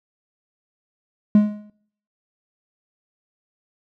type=tone with exponential decay; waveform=triangle; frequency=209.3 Hz; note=G#3; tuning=14 cents sharp; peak=-5 dBFS; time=1.35-1.7 s; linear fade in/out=2 ms; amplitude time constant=75 ms; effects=noise-tail reverb RT60 0.6 s tail -19 dB re dry + tanh soft clip ceiling -1 dBFS